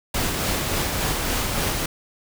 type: noise with tremolo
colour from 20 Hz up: pink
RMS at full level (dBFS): -23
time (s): 0.14-1.86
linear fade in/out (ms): 5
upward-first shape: sine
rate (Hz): 3.5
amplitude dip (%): 25
effects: none